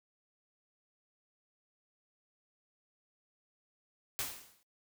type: noise with exponential decay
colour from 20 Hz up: white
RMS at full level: -34 dBFS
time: 4.19-4.63 s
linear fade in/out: 0 ms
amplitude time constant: 94 ms
effects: noise-tail reverb RT60 0.1 s tail -20 dB re dry